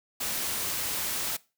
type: noise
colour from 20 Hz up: white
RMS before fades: -31 dBFS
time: 0.2-1.37 s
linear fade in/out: 10 ms
effects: noise-tail reverb RT60 0.3 s tail -21 dB re dry